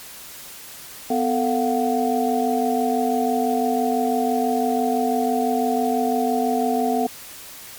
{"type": "tone cluster", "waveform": "sine", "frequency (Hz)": [250.5, 443.7, 701, 747], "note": ["B3", "A4", "F5", "F#5"], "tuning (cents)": [25, 14, 6, 16], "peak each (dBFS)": [-22, -24, -24, -24], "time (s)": [1.1, 7.07], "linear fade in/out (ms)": 5, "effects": ["white hiss -39 dBFS RMS until 7.78 s", "MP3 96 kbps"]}